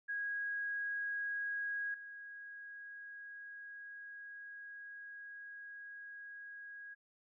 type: tone with level steps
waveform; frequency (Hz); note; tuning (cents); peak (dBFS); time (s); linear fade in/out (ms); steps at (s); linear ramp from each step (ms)
sine; 1647; G#6; -15; -36 / -47; 0.08-6.95; 20; 1.94; 2
effects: none